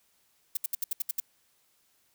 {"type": "noise bursts", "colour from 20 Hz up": "violet", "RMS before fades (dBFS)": -29, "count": 8, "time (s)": [0.55, 1.201], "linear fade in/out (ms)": 5, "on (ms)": 21, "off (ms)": 69, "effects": ["white hiss -69 dBFS RMS until 2.14 s"]}